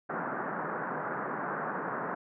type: band-pass noise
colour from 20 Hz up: white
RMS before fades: -35 dBFS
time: 0.09-2.15 s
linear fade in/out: 10 ms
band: 140 to 1600 Hz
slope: 48 dB/octave
effects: none